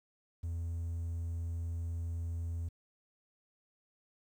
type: tone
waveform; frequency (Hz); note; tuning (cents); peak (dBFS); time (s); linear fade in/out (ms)
triangle; 84.1; E2; +35; -32; 0.43-2.69; 10
effects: tanh soft clip ceiling -28 dBFS + 11-bit